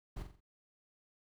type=noise with echo; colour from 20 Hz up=brown; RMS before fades=-41 dBFS; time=0.16-0.23 s; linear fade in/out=10 ms; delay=44 ms; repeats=4; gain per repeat=-7 dB; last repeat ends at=0.406 s; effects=none